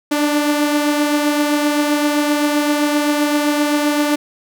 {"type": "beating tone pair", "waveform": "sawtooth", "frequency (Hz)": [293.7, 301.4], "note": ["D4", "D4"], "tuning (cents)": [0, 45], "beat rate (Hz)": 7.7, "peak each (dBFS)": [-11, -19], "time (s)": [0.11, 4.16], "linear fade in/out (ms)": 10, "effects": []}